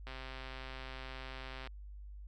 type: click train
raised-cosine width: 0.3 ms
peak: -30 dBFS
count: 211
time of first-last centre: 0.07-1.673 s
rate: 131 Hz
effects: added 50 Hz sine -46 dBFS peak until 2.27 s